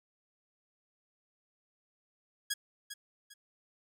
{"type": "tone with echo", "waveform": "10% pulse", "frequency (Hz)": 1656, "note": "G#6", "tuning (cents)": -5, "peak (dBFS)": -22, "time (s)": [2.5, 2.54], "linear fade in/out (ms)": 10, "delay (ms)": 400, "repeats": 2, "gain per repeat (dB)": -10, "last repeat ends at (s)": 3.34, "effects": []}